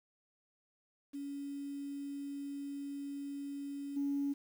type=tone with level steps; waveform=sine; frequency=281.6 Hz; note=C#4; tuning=27 cents sharp; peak=-39 / -31 dBFS; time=1.13-4.34 s; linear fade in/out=20 ms; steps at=3.96 s; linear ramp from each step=10 ms; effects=tanh soft clip ceiling -27 dBFS + 10-bit